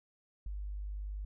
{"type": "tone with ADSR envelope", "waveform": "sine", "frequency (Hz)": 50.2, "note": "G1", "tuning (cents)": 42, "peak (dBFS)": -35, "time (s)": [0.46, 1.25], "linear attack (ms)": 4, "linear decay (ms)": 7, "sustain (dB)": -2, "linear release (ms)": 5, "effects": []}